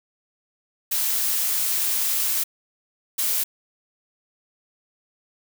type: noise bursts at uneven times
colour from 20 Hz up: blue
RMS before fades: -23 dBFS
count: 2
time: 0.91-2.44 / 3.18-3.44 s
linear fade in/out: 10 ms
effects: none